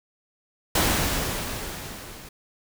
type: noise with level ramp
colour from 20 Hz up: pink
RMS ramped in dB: -20 to -43 dBFS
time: 0.75-2.29 s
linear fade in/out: 5 ms
effects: none